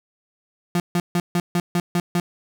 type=tone bursts; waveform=35% pulse; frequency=174.61 Hz; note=F3; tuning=in tune; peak=-16 dBFS; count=8; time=0.75-2.2 s; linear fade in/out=2 ms; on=50 ms; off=150 ms; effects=none